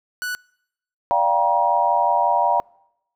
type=tone; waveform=45% pulse; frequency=1480 Hz; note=F#6; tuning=in tune; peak=-24 dBFS; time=0.22-0.35 s; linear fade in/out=0 ms
type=chord; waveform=sine; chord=G minor seventh; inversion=second; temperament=equal with one note detuned; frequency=587.3 / 698.5 / 784 / 950.3 Hz; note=D5 / F5 / G5 / Bb5; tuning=0 / 0 / 0 / +33 cents; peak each=-24 / -21 / -22 / -18 dBFS; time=1.11-2.6 s; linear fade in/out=0 ms
effects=noise-tail reverb RT60 0.8 s tail -26 dB re dry